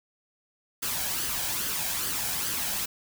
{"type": "noise with flanger", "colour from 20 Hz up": "white", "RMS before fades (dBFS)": -30, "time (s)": [0.82, 2.86], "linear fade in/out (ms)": 10, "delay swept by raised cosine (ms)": [0.63, 1.29], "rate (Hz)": 2.4, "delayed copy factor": 0.5, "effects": []}